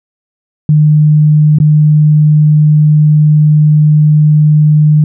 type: tone with dropouts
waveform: sine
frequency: 151.6 Hz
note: D#3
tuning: 45 cents flat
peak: -3 dBFS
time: 0.69-5.04 s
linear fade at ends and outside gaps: 2 ms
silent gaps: 1.586-1.601 s
effects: none